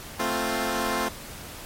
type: chord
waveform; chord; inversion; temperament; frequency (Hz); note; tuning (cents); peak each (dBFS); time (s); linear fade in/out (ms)
10% pulse; F major; first; equal; 220 / 261.6 / 349.2; A3 / C4 / F4; 0 / 0 / 0; -21; 0.19-1.09; 10
effects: pink hiss -40 dBFS RMS until 1.65 s + MP3 64 kbps